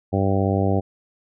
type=harmonic tone; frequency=97.5 Hz; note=G2; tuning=9 cents flat; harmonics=1 / 2 / 3 / 4 / 5 / 6 / 7 / 8; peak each=-21 / -24 / -26 / -27 / -28 / -29 / -29 / -30 dBFS; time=0.12-0.81 s; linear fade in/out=20 ms; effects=none